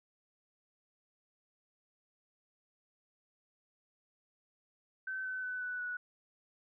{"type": "tone with pitch steps", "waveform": "sine", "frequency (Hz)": [1534, 1518.1, 1502.4, 1486.9, 1471.5], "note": ["G6", "F#6", "F#6", "F#6", "F#6"], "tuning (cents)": [-38, 44, 26, 8, -10], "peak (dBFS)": -36, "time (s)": [5.07, 5.97], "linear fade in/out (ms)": 5, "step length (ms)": 180, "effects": []}